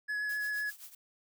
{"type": "tone with vibrato", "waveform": "triangle", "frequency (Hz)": 1691, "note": "G#6", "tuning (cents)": 31, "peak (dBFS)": -30, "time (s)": [0.08, 0.71], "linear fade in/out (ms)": 20, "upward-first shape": "triangle", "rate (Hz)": 7.8, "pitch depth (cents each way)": 15}
{"type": "noise with tremolo", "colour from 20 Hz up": "blue", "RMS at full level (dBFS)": -46, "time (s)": [0.29, 0.95], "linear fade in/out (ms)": 5, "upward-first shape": "triangle", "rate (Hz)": 7.7, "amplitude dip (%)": 85}
{"effects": []}